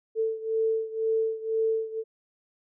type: beating tone pair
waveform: sine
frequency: 444.2 / 446.2 Hz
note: A4 / A4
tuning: +16 / +24 cents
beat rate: 2 Hz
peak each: -26 / -29 dBFS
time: 0.15-2.04 s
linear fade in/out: 50 ms
effects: none